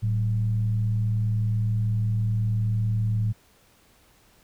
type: tone with frequency modulation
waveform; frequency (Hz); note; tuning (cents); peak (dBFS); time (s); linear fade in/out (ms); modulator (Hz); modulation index
sine; 109.3; A2; -11; -21; 0.02-3.33; 20; 79.8; 0.37
effects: pink hiss -59 dBFS RMS until 4.43 s